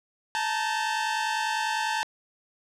sawtooth tone cluster, 870 / 920 / 1545 Hz, A5 / A#5 / G6, -20 / -23 / -26 cents, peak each -24 / -27 / -30 dBFS, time 0.35-2.03 s, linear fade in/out 0 ms, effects low-pass 7000 Hz 12 dB/octave

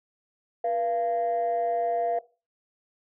sine tone pair together, 482.2 / 688 Hz, B4 / F5, -41 / -26 cents, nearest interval tritone, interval 615 cents, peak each -28 / -24 dBFS, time 0.64-2.19 s, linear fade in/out 5 ms, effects noise-tail reverb RT60 0.3 s tail -18 dB re dry + tanh soft clip ceiling -19 dBFS

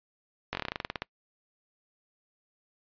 slowing click train, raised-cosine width 0.3 ms, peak -15 dBFS, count 14, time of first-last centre 0.53-1.02 s, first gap 20 ms, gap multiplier 1.1, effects noise-tail reverb RT60 0.1 s tail -24 dB re dry + resampled to 11025 Hz

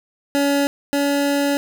25% pulse tone pair in turn, 282.5 / 283.6 Hz, C#4 / C#4, +33 / +40 cents, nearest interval unison, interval 7 cents, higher second, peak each -12 / -13 dBFS, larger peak first, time 0.35-0.67 / 0.93-1.57 s, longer second, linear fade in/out 0 ms, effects none

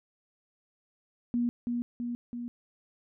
sine tone with echo, 239.8 Hz, A#3, 49 cents sharp, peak -25 dBFS, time 1.34-1.49 s, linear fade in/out 0 ms, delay 330 ms, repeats 3, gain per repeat -3 dB, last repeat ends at 2.48 s, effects none

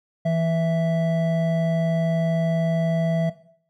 triangle tone pair together, 164.81 / 659.2 Hz, E3 / E5, 0 / 0 cents, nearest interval 2 octaves, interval 2400 cents, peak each -19 / -20 dBFS, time 0.25-3.3 s, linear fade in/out 10 ms, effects noise-tail reverb RT60 0.6 s tail -17 dB re dry

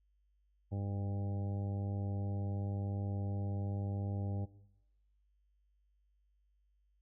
harmonic tone with a mistuned harmonic, 100 Hz, G2, 35 cents sharp, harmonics 1 / 2 / 3 / 4 / 5 / 6 / 7 / 8, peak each -35 / -44 / -48 / -53 / -52 / -53 / -60 / -55 dBFS, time 0.71-4.46 s, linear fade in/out 20 ms, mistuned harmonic 1, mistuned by -16 cents, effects noise-tail reverb RT60 0.9 s tail -19 dB re dry + added 50 Hz sine -70 dBFS peak until 7.01 s

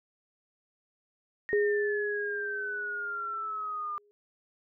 sine exponential sweep, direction down, 1864.7 to 1198 Hz, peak -32 dBFS, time 1.49-3.98 s, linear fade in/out 0 ms
sine tone with exponential decay, 412.9 Hz, G#4, 10 cents flat, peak -22 dBFS, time 1.53-4.11 s, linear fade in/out 0 ms, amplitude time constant 560 ms
effects none

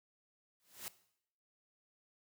white noise with exponential growth, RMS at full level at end -41 dBFS, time 0.6-0.88 s, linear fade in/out 0 ms, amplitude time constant 60 ms, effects noise-tail reverb RT60 0.7 s tail -17 dB re dry + high-pass 80 Hz 12 dB/octave

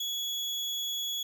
35% pulse tone, 3370 Hz, G#7, 25 cents sharp, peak -29 dBFS, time 0-1.23 s, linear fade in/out 5 ms, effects none

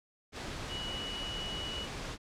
sine tone in noise, 2933 Hz, F#7, 16 cents flat, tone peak -38 dBFS, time 0.68-1.88 s, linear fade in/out 50 ms, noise pink, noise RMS -40 dBFS, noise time 0.32-2.18 s, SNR -1 dB, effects low-pass 6000 Hz 12 dB/octave

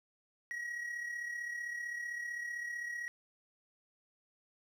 triangle tone with amplitude modulation, 1908 Hz, A#6, 40 cents sharp, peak -34 dBFS, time 0.51-3.08 s, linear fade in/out 0 ms, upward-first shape sine, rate 35.6 Hz, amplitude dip 50%, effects none

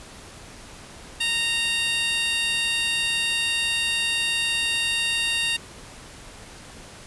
15% pulse tone with high-pass filter, 926 Hz, A#5, 12 cents flat, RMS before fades -24 dBFS, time 1.2-5.57 s, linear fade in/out 10 ms, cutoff 2800 Hz, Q 1.6, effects pink hiss -43 dBFS RMS until 7.06 s + resampled to 24000 Hz

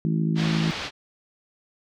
harmonic tone, 54.1 Hz, A1, 29 cents flat, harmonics 3 / 4 / 5 / 6 / 7, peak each -22 / -27 / -36 / -32 / -40 dBFS, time 0.05-0.71 s, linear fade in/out 0 ms
white low-pass noise, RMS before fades -32 dBFS, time 0.35-0.91 s, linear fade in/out 50 ms, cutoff 4300 Hz, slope 24 dB/octave
effects none

